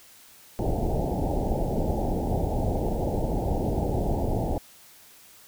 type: low-pass noise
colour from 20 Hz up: pink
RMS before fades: -26 dBFS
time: 0.59-4.58 s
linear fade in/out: 0 ms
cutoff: 860 Hz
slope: 96 dB/octave
effects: white hiss -52 dBFS RMS until 5.47 s